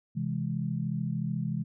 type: chord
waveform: sine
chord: C augmented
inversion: none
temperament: equal with one note detuned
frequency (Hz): 131.19 / 164.81 / 207.7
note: C3 / E3 / G#3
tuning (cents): +5 / 0 / 0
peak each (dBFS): -33 / -32 / -34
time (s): 0.15-1.64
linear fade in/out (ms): 20
effects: none